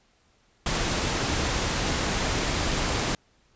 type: noise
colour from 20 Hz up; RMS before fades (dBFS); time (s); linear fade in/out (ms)
pink; -26; 0.66-3.15; 2
effects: pink hiss -64 dBFS RMS until 3.55 s + resampled to 16000 Hz